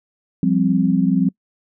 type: chord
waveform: sine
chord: F suspended second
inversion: none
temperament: equal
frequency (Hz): 174.61 / 196 / 261.6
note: F3 / G3 / C4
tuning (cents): 0 / 0 / 0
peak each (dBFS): -18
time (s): 0.43-1.29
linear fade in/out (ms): 2
effects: noise-tail reverb RT60 0.1 s tail -25 dB re dry